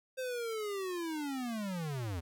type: linear sweep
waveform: square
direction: down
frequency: 524 to 79 Hz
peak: -36 dBFS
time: 0.17-2.21 s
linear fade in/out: 20 ms
effects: none